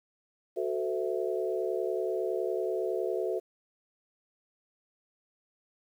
sine chord, F# half-diminished seventh, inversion none, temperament equal with one note detuned, 370 / 440 / 511.6 / 659.3 Hz, F#4 / A4 / C5 / E5, 0 / 0 / -39 / 0 cents, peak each -32 / -33 / -36 / -36 dBFS, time 0.56-3.4 s, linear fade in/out 20 ms, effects 10-bit

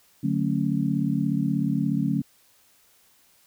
sine chord, D major seventh, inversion none, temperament just, 146.83 / 183.54 / 220.2 / 275.3 Hz, D3 / F#3 / A3 / C#4, 0 / -14 / +2 / -12 cents, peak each -27 dBFS, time 0.23-2.22 s, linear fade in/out 10 ms, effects white hiss -60 dBFS RMS until 3.46 s

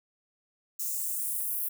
violet noise with high-pass filter sweep, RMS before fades -32 dBFS, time 0.79-1.69 s, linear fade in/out 10 ms, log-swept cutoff 6500 to 12000 Hz, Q 2.1, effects none

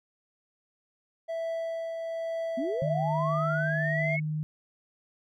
triangle tone with tremolo, 659.3 Hz, E5, in tune, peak -27 dBFS, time 1.28-4.17 s, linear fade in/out 20 ms, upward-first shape triangle, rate 1.1 Hz, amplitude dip 35%
sine linear sweep, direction up, 233.1 to 2221 Hz, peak -29 dBFS, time 2.57-4.2 s, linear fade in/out 10 ms
sine tone, 153.7 Hz, D#3, 21 cents flat, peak -28 dBFS, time 2.82-4.43 s, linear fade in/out 0 ms
effects none

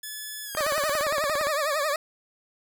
5% pulse tone with pitch glide, 1720 to 1506 Hz, A6 to F#6, -40 to +30 cents, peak -24 dBFS, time 0.03-1.04 s, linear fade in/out 5 ms, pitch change -230 cents, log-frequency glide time 0.44-0.67 s
click train, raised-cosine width 0.5 ms, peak -17 dBFS, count 17, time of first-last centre 0.55-1.47 s, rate 17.4 Hz
20% pulse tone with vibrato, 593 Hz, D5, 17 cents sharp, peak -19 dBFS, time 0.57-1.96 s, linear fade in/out 2 ms, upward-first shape triangle, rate 11 Hz, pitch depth 140 cents each way
effects none

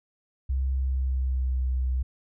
sine tone with pitch glide, 66 to 63.83 Hz, C2 to C2, +16 to -42 cents, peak -23 dBFS, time 0.49-2.03 s, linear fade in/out 10 ms, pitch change -58 cents, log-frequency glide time 0.71-1.66 s, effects none

